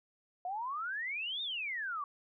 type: exponential two-way sweep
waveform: sine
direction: up then down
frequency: 701 to 3724 to 1116 Hz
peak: -35 dBFS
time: 0.45-2.04 s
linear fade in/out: 2 ms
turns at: 1.42 s
effects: none